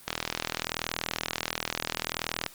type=click train; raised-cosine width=0.2 ms; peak=-10 dBFS; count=98; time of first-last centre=0.08-2.463 s; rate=40.7 Hz; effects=white hiss -51 dBFS RMS until 2.54 s + Opus 32 kbps